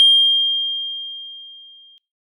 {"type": "tone with exponential decay", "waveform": "sine", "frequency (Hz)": 3207, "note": "G7", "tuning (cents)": 39, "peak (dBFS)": -5, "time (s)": [0, 1.98], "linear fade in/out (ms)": 0, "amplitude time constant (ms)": 430, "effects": ["noise-tail reverb RT60 0.3 s tail -23 dB re dry", "tanh soft clip ceiling -3 dBFS"]}